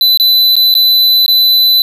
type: tone with dropouts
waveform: square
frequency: 4004 Hz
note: B7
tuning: 23 cents sharp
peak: -6 dBFS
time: 0.01-1.82 s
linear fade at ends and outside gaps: 1 ms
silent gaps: 0.174-0.198 / 0.555-0.565 / 0.741-0.751 / 1.262-1.28 s
effects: none